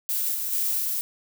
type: noise with level steps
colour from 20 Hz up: violet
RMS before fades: -26 / -29 / -25 / -27 dBFS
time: 0.09-1.01 s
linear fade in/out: 0 ms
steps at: 0.34 / 0.52 / 0.79 s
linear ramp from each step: 10 ms
effects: none